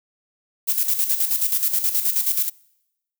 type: noise with tremolo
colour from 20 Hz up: violet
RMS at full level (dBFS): -19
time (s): 0.67-2.5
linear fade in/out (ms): 20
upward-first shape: square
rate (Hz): 9.4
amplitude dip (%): 60
effects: noise-tail reverb RT60 0.9 s tail -25 dB re dry